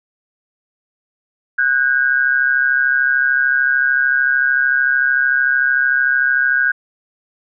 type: tone pair together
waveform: sine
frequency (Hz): 1480 / 1613.4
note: F#6 / G6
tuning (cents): 0 / +49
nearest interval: minor second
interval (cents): 149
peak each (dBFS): -15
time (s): 1.58-6.72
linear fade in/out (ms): 10
effects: none